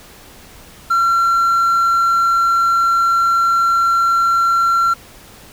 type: tone with hard clipping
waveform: triangle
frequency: 1364 Hz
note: F6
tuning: 41 cents flat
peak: -12 dBFS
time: 0.9-4.94 s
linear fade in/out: 10 ms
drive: 5 dB
effects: pink hiss -41 dBFS RMS until 5.52 s